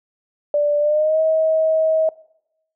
sine tone with pitch glide, 587 to 636.4 Hz, D5 to D#5, -1 to +39 cents, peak -14 dBFS, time 0.54-2.09 s, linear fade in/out 2 ms, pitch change +140 cents, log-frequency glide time 0.79-1.2 s, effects noise-tail reverb RT60 0.8 s tail -21 dB re dry

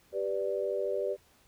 sine chord, G major, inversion none, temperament equal, 392 / 493.9 / 587.3 Hz, G4 / B4 / D5, 0 / 0 / 0 cents, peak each -33 / -34 / -33 dBFS, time 0.12-1.17 s, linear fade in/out 50 ms, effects pink hiss -64 dBFS RMS until 1.47 s

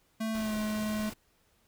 square tone with pitch glide, 221.4 to 213.7 Hz, A3 to G#3, +11 to +50 cents, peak -31 dBFS, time 0.2-1.1 s, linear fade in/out 10 ms, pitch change -61 cents, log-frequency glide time 0.34-0.55 s
pink noise, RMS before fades -44 dBFS, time 0.34-1.14 s, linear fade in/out 10 ms
effects pink hiss -69 dBFS RMS until 1.67 s

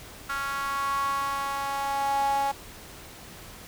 sawtooth tone with high-pass filter sweep, 277.2 Hz, C#4, in tune, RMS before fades -28 dBFS, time 0.29-2.52 s, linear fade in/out 10 ms, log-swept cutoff 1300 to 780 Hz, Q 8, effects pink hiss -45 dBFS RMS until 3.67 s

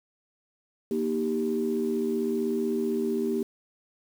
sine chord, Eb major, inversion second, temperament equal with one note detuned, 235.4 / 311.1 / 392 Hz, Bb3 / Eb4 / G4, +17 / 0 / 0 cents, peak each -28 / -32 / -27 dBFS, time 0.91-3.43 s, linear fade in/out 2 ms, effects tanh soft clip ceiling -16 dBFS + 8-bit

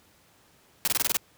white noise bursts, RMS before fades -24 dBFS, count 7, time 0.85-1.169 s, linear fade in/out 0 ms, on 25 ms, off 24 ms, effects pink hiss -60 dBFS RMS until 1.37 s + high-pass 80 Hz 12 dB/octave

